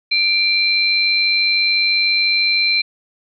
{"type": "tone pair together", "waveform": "sine", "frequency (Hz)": [2363, 4093], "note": ["D7", "C8"], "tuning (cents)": [10, -39], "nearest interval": "minor seventh", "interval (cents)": 951, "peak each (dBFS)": -16, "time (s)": [0.11, 2.82], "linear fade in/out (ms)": 10, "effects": []}